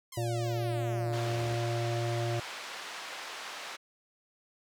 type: exponential sweep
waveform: 5% pulse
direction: down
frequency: 1083 to 61.6 Hz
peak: -31 dBFS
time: 0.12-1.55 s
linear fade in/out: 5 ms
type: harmonic tone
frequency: 117.3 Hz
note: A#2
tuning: 11 cents sharp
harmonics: 1 / 3 / 5 / 6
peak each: -31 / -36 / -38 / -39 dBFS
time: 0.17-2.4 s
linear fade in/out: 5 ms
type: band-pass noise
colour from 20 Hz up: pink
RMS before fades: -42 dBFS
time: 1.12-3.77 s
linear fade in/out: 20 ms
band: 800 to 5200 Hz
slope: 12 dB/octave
effects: none